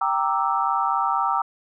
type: chord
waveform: sine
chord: E half-diminished seventh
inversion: first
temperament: equal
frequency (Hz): 784 / 932.3 / 1174.7 / 1318.5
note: G5 / Bb5 / D6 / E6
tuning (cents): 0 / 0 / 0 / 0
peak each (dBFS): -25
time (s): 0.01-1.42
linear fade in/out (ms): 5
effects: none